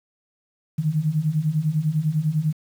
sine beating tone pair, 147.9 / 157.9 Hz, D3 / D#3, +13 / +26 cents, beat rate 10 Hz, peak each -24 / -21 dBFS, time 0.78-2.53 s, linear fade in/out 10 ms, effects 8-bit

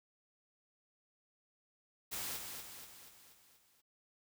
white noise with echo, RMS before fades -41 dBFS, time 2.11-2.38 s, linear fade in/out 20 ms, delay 240 ms, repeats 6, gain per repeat -5 dB, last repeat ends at 3.82 s, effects none

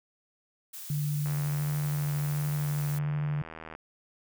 blue noise, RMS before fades -42 dBFS, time 0.73-2.99 s, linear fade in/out 10 ms
sine tone with vibrato, 146.83 Hz, D3, in tune, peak -27 dBFS, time 0.9-3.42 s, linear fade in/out 2 ms, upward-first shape sine, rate 1.4 Hz, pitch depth 9 cents each way
click train, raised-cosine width 0.5 ms, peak -27 dBFS, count 200, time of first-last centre 1.26-3.751 s, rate 79.9 Hz
effects none

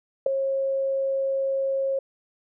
sine tone with ADSR envelope, 541 Hz, C#5, 42 cents flat, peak -13 dBFS, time 0.26-1.99 s, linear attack 5 ms, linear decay 4 ms, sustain -9 dB, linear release 4 ms, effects none

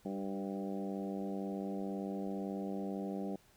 harmonic tone with a mistuned harmonic, 98 Hz, G2, in tune, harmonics 2 / 3 / 4 / 5 / 6 / 7 / 8, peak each -39 / -43 / -45 / -47 / -49 / -50 / -51 dBFS, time 0.05-3.36 s, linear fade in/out 5 ms, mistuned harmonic 4, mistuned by -20 cents, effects pink hiss -66 dBFS RMS until 3.56 s

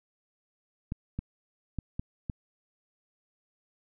clicks, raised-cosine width 5 ms, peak -20 dBFS, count 5, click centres 0.921 / 1.19 / 1.787 / 1.995 / 2.298 s, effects none

